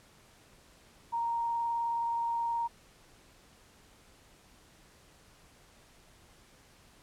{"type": "tone with vibrato", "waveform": "sine", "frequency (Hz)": 932.3, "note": "A#5", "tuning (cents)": 0, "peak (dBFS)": -29, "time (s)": [1.12, 2.68], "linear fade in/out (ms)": 20, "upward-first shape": "sine", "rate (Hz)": 19, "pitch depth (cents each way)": 10, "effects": ["pink hiss -60 dBFS RMS until 7.02 s", "low-pass 11000 Hz 12 dB/octave"]}